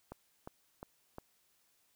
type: click train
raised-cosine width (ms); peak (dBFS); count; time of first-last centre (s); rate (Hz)
1; -30; 4; 0.12-1.184; 2.82
effects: white hiss -73 dBFS RMS until 1.95 s